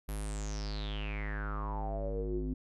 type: tone with low-pass filter sweep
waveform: square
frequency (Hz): 51.91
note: G#1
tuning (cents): 0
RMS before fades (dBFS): -36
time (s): 0.08-2.54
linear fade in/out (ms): 10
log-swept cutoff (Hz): 12000 to 270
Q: 9.5
effects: none